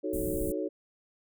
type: chord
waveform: sine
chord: D# half-diminished seventh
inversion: none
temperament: equal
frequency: 311.1 / 370 / 440 / 554.4 Hz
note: D#4 / F#4 / A4 / C#5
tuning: 0 / 0 / 0 / 0 cents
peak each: -34 / -35 / -36 / -36 dBFS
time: 0.03-0.69 s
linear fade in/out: 20 ms
type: band-stop noise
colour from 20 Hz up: pink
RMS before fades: -36 dBFS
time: 0.13-0.52 s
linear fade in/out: 5 ms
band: 260 to 8300 Hz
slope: 48 dB/octave
effects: none